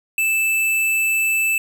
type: tone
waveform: square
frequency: 2637 Hz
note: E7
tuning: in tune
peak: -17 dBFS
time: 0.18-1.58 s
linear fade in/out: 2 ms
effects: none